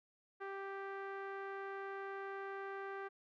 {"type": "tone with low-pass filter", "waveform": "sawtooth", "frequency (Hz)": 392, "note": "G4", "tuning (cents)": 0, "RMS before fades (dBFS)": -45, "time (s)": [0.4, 3.09], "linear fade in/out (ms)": 20, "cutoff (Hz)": 1600, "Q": 2.3, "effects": []}